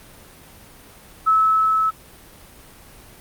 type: tone with level ramp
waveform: sine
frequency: 1300 Hz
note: E6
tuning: 24 cents flat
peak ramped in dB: -12 to -16 dBFS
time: 1.26-1.91 s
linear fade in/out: 20 ms
effects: pink hiss -45 dBFS RMS until 3.2 s + Opus 32 kbps

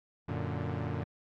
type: chord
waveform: sawtooth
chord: Gb augmented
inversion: none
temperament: equal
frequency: 92.5 / 116.54 / 146.83 Hz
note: Gb2 / Bb2 / D3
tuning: 0 / 0 / 0 cents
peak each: -33 dBFS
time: 0.28-1.04 s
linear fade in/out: 10 ms
effects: low-pass 2000 Hz 12 dB/octave + AAC 64 kbps

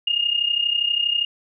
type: tone with amplitude modulation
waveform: sine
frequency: 2839 Hz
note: F7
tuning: 28 cents sharp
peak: -15 dBFS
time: 0.07-1.25 s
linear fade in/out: 5 ms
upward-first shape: sine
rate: 32.4 Hz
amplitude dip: 75%
effects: none

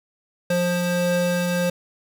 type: tone pair together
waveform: square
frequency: 176.85 / 529 Hz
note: F3 / C5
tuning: +22 / +19 cents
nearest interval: octave + perfect fifth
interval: 1897 cents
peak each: -23 dBFS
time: 0.5-1.7 s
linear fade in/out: 5 ms
effects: none

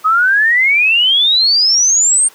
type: exponential sweep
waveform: sine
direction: up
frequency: 1244.5 to 8870 Hz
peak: -8 dBFS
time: 0.04-2.29 s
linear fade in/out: 20 ms
effects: pink hiss -42 dBFS RMS until 2.34 s + high-pass 400 Hz 12 dB/octave

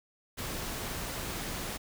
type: noise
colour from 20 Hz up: pink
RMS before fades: -37 dBFS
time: 0.37-1.78 s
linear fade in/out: 20 ms
effects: none

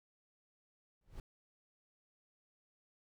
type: noise with exponential growth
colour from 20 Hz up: brown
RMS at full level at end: -42 dBFS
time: 1.01-1.2 s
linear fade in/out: 2 ms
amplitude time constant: 41 ms
effects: none

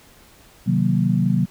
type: chord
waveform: sine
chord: C half-diminished seventh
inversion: none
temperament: equal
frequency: 130.81 / 155.56 / 185 / 233.1 Hz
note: C3 / Eb3 / Gb3 / Bb3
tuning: 0 / 0 / 0 / 0 cents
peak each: -21 / -23 / -19 / -24 dBFS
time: 0.66-1.46 s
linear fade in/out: 20 ms
effects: pink hiss -50 dBFS RMS until 1.5 s

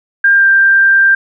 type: tone with pitch glide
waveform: sine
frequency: 1600 to 1582.5 Hz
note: G6 to G6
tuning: +35 to +16 cents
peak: -5 dBFS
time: 0.24-1.15 s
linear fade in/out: 5 ms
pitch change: -19 cents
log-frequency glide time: 0.34-0.46 s
effects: none

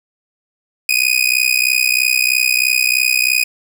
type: tone with amplitude modulation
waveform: sawtooth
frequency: 2489 Hz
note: D#7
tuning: in tune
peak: -5 dBFS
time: 0.89-3.44 s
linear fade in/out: 2 ms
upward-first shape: sine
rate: 63.1 Hz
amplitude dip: 95%
effects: none

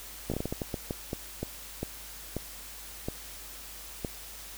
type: slowing click train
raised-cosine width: 2 ms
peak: -18 dBFS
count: 16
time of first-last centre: 0.3-4.048 s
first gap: 16 ms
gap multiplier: 1.34
effects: added 50 Hz sine -51 dBFS peak until 4.57 s + white hiss -45 dBFS RMS until 4.57 s

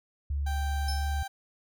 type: tone with pitch glide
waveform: sine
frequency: 71 to 71.99 Hz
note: C#2 to D2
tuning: +42 to -34 cents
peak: -27 dBFS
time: 0.3-1.23 s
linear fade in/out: 5 ms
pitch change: +24 cents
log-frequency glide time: 0.8-1.06 s
type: tone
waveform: 30% pulse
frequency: 784 Hz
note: G5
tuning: in tune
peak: -33 dBFS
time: 0.46-1.28 s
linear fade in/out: 10 ms
type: tone with exponential decay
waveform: 40% pulse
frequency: 5260 Hz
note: E8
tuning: 5 cents flat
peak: -31 dBFS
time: 0.88-1.2 s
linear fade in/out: 5 ms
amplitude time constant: 68 ms
effects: none

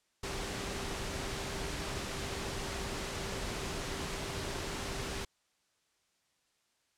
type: tone in noise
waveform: sine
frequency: 392.5 Hz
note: G4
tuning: 2 cents sharp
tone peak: -46 dBFS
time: 0.23-5.25 s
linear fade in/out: 5 ms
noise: pink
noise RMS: -38 dBFS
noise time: 0.23-5.25 s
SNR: -11 dB
effects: white hiss -75 dBFS RMS until 6.97 s + low-pass 8000 Hz 12 dB/octave

